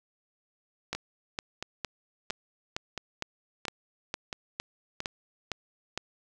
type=two click trains; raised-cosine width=0.2 ms; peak=-14 / -17 dBFS; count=12 / 7; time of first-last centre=0.93-5.976 / 0.95-5.004 s; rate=2.18 / 1.48 Hz; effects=none